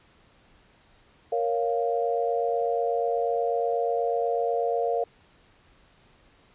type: chord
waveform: sine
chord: Bb minor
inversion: none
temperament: equal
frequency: 466.2 / 554.4 / 698.5 Hz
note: Bb4 / Db5 / F5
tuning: 0 / 0 / 0 cents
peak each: -26 / -30 / -27 dBFS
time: 1.32-5.04 s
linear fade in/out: 5 ms
effects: pink hiss -59 dBFS RMS until 6.54 s + resampled to 8000 Hz